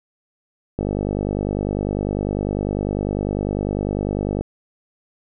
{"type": "click train", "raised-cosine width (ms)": 2, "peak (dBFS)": -9, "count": 182, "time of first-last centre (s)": [0.79, 4.41], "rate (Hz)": 50, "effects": []}